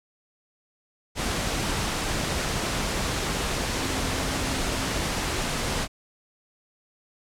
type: tone in noise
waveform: sine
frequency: 263.2 Hz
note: C4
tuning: 10 cents sharp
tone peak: -36 dBFS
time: 3.73-4.92 s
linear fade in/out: 50 ms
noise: pink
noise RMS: -27 dBFS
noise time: 1.15-5.88 s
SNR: -12 dB
effects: low-pass 9000 Hz 12 dB/octave